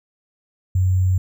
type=tone with sample-and-hold; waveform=sine; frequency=92.5 Hz; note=F#2; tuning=in tune; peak=-14 dBFS; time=0.75-1.18 s; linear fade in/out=5 ms; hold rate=7350 Hz; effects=none